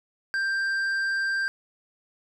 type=tone with tanh clipping; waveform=sine; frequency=1579 Hz; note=G6; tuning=12 cents sharp; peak=-25 dBFS; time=0.34-1.48 s; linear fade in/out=0 ms; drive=7 dB; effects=none